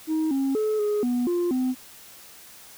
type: tone with pitch steps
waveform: sine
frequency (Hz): 315.4 / 271.1 / 430.1 / 417.9 / 244.9 / 350.1 / 255.8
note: D#4 / C#4 / A4 / G#4 / B3 / F4 / C4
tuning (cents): +24 / -38 / -39 / +11 / -14 / +4 / -39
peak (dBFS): -19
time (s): 0.07-1.75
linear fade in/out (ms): 50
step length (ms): 240
effects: tanh soft clip ceiling -20 dBFS + white hiss -47 dBFS RMS until 2.77 s